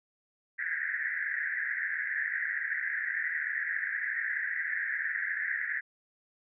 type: band-pass noise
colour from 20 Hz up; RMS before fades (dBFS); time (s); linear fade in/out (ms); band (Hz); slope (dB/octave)
pink; -33; 0.58-5.81; 20; 1600 to 2000; 96
effects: none